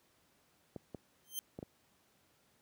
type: clicks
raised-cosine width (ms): 2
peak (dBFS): -29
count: 4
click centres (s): 0.762 / 0.947 / 1.589 / 1.628
type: tone with exponential growth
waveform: 5% pulse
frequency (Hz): 3136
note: G7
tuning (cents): 0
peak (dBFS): -26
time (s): 1.24-1.39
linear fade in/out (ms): 0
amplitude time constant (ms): 31
effects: pink hiss -71 dBFS RMS until 2.61 s + high-pass 100 Hz 12 dB/octave